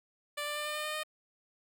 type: tone with pitch steps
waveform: 10% pulse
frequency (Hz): 587.3 / 591.7 / 596.2 / 600.7 / 605.2 / 609.8 / 614.4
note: D5 / D5 / D5 / D5 / D#5 / D#5 / D#5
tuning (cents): 0 / +13 / +26 / +39 / -48 / -35 / -22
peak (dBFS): -26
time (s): 0.37-1.035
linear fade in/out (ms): 10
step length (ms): 95
effects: none